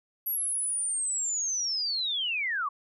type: linear sweep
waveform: sine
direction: down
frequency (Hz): 11690 to 1075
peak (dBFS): -27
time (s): 0.26-2.69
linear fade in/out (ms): 10
effects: none